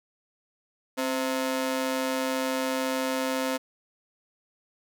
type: ring-modulated tone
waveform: sawtooth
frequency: 392 Hz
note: G4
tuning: in tune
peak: -19 dBFS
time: 0.97-3.58 s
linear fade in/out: 20 ms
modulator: 127 Hz
effects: none